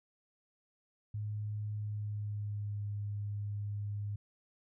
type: tone with pitch glide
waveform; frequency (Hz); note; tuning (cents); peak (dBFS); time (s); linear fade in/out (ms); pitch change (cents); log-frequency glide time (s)
sine; 105.3 to 102.84; G#2 to G#2; +24 to -17; -35; 1.14-4.16; 5; -41; 1.75-2.84
effects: none